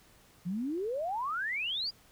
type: exponential sweep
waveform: sine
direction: up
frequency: 166.2 to 4978 Hz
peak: -31 dBFS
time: 0.45-1.91 s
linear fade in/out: 20 ms
effects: pink hiss -61 dBFS RMS until 2.11 s